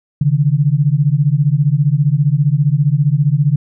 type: beating tone pair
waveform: sine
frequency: 137.8 / 152.8 Hz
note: C#3 / D#3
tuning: -10 / -31 cents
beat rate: 15 Hz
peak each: -13 dBFS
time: 0.21-3.56 s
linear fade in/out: 5 ms
effects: none